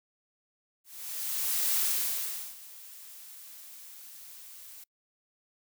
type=noise with ADSR envelope; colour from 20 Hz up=blue; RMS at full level=-27 dBFS; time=0.84-4.84 s; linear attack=930 ms; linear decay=780 ms; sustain=-21 dB; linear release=5 ms; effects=noise-tail reverb RT60 0.1 s tail -26 dB re dry